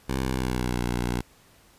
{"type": "tone with pitch glide", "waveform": "10% pulse", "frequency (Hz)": [65.41, 60.33], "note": ["C2", "B1"], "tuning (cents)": [0, -40], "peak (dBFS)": -17, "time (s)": [0.08, 1.22], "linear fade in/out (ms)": 20, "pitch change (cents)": -140, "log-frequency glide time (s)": [0.21, 0.8], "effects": ["pink hiss -57 dBFS RMS until 1.78 s", "resampled to 32000 Hz"]}